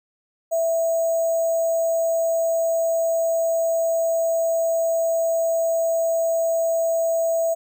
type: tone with sample-and-hold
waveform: sine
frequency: 660 Hz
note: E5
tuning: 2 cents sharp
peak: -18 dBFS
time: 0.51-7.55 s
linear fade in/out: 20 ms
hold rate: 7350 Hz
effects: none